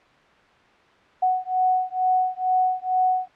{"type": "beating tone pair", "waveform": "sine", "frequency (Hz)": [740, 742.2], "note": ["F#5", "F#5"], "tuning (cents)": [0, 5], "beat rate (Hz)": 2.2, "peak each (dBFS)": -22, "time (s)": [1.22, 3.28], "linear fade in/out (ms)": 10, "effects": ["white hiss -54 dBFS RMS until 3.35 s", "low-pass 2000 Hz 12 dB/octave"]}